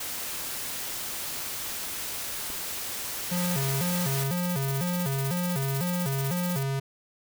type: noise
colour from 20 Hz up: white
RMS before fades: -34 dBFS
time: 0-4.24 s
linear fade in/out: 5 ms
type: clicks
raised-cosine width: 2 ms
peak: -30 dBFS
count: 2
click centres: 2.501 / 2.504 s
type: tone with vibrato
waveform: square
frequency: 155.56 Hz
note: D#3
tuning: in tune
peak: -27 dBFS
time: 3.31-6.8 s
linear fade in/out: 10 ms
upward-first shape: square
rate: 2 Hz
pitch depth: 230 cents each way
type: noise with tremolo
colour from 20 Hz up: blue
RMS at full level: -35 dBFS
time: 3.37-6.63 s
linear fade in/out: 5 ms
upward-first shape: square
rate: 16 Hz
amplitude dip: 50%
effects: none